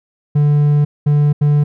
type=tone bursts at uneven times; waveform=triangle; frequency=146.83 Hz; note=D3; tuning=in tune; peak=-7 dBFS; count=3; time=0.35-0.85 / 1.06-1.33 / 1.41-1.64 s; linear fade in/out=10 ms; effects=none